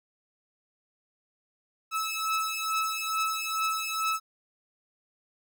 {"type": "beating tone pair", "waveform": "sawtooth", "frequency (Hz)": [1301, 1303.3], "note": ["E6", "E6"], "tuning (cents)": [-23, -20], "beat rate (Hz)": 2.3, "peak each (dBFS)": -27, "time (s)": [1.91, 4.2], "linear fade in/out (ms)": 50, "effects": []}